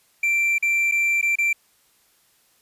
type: tone with dropouts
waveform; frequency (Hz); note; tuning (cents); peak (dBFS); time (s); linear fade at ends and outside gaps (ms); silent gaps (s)
triangle; 2352; D7; +2; -16; 0.23-1.53; 5; 0.583-0.625 / 0.914-0.92 / 1.214-1.226 / 1.356-1.385
effects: white hiss -61 dBFS RMS until 2.61 s + resampled to 32000 Hz